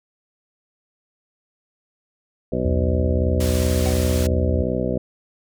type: harmonic tone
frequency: 62.8 Hz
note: B1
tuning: 30 cents sharp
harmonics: 1 / 2 / 3 / 4 / 5 / 6 / 8 / 9 / 10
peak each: -30 / -29 / -27 / -27 / -33 / -28 / -27 / -30 / -31 dBFS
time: 2.52-4.98 s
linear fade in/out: 5 ms
type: tone with vibrato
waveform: sine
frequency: 80.9 Hz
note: E2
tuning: 32 cents flat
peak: -19 dBFS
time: 2.64-4.63 s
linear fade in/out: 10 ms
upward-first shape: square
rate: 7.6 Hz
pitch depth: 9 cents each way
type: low-pass noise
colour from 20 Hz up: white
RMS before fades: -32 dBFS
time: 3.4-4.27 s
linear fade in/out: 5 ms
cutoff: 10000 Hz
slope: 12 dB/octave
type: tone with exponential decay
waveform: square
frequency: 752 Hz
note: F#5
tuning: 28 cents sharp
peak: -26 dBFS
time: 3.86-4.03 s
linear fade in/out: 0 ms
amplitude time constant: 36 ms
effects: none